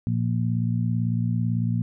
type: harmonic tone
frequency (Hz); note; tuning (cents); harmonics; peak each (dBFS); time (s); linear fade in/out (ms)
58; A#1; -8; 2 / 3 / 4; -23 / -27 / -29; 0.07-1.82; 0
effects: none